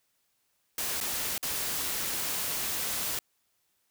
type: noise with dropouts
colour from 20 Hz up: white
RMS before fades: -32 dBFS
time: 0.78-3.19 s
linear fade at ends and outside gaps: 2 ms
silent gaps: 1.003-1.01 / 1.38-1.428 s
effects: white hiss -74 dBFS RMS until 3.9 s